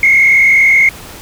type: tone with frequency modulation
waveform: sine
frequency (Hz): 2154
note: C7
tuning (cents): +50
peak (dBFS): -4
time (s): 0.03-0.89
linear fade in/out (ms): 2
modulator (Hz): 40.7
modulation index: 1.7
effects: tanh soft clip ceiling 0 dBFS + pink hiss -32 dBFS RMS until 1.21 s